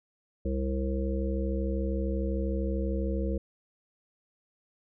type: harmonic tone with a mistuned harmonic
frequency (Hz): 66.1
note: C2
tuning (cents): +18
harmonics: 1 / 3 / 5 / 7 / 8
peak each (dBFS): -29 / -34 / -36 / -37 / -38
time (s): 0.45-3.38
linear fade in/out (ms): 5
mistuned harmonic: 8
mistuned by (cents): +22
effects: none